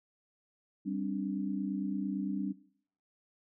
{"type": "chord", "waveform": "sine", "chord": "G suspended fourth", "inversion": "none", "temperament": "equal with one note detuned", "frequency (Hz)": [196, 264.8, 293.7], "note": ["G3", "C4", "D4"], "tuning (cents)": [0, 21, 0], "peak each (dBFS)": [-35, -38, -36], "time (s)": [0.85, 2.53], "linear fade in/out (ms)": 20, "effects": ["noise-tail reverb RT60 0.6 s tail -20 dB re dry"]}